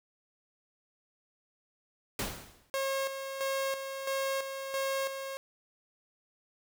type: noise with exponential decay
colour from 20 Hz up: pink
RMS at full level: -31 dBFS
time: 2.19-2.7 s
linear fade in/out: 2 ms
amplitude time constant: 110 ms
type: tone with tremolo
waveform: sawtooth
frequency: 541 Hz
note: C#5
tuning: 42 cents flat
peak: -26 dBFS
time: 2.74-5.37 s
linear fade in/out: 0 ms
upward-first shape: square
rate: 1.5 Hz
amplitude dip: 55%
effects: none